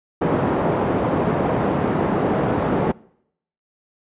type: band-pass noise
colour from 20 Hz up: pink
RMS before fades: -20 dBFS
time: 0.21-2.92 s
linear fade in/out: 10 ms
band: 160 to 840 Hz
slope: 12 dB/octave
effects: noise-tail reverb RT60 0.7 s tail -23 dB re dry + resampled to 8000 Hz